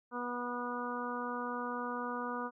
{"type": "harmonic tone", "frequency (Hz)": 244, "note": "B3", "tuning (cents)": -21, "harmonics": [1, 2, 3, 4, 5, 6], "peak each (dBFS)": [-41, -42, -47, -41, -41, -45], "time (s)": [0.11, 2.51], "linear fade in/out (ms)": 50, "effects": []}